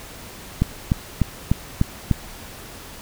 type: click train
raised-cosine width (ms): 5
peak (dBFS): -4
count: 6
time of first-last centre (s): 0.62-2.113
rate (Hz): 3.35
effects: pink hiss -39 dBFS RMS until 3.01 s